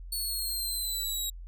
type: exponential sweep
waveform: 15% pulse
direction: down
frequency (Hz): 4435 to 3814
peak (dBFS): -24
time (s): 0.12-1.3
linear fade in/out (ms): 5
effects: added 43 Hz sine -40 dBFS peak until 1.47 s